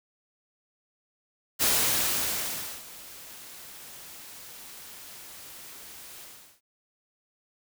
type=noise with ADSR envelope; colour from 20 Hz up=white; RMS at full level=-23 dBFS; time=1.59-6.61 s; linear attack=34 ms; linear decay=1200 ms; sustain=-22 dB; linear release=390 ms; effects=none